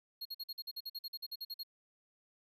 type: tone bursts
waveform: square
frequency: 4286 Hz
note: C8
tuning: 41 cents sharp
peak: -40 dBFS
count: 16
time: 0.21-1.634 s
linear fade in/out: 10 ms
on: 44 ms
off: 48 ms
effects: none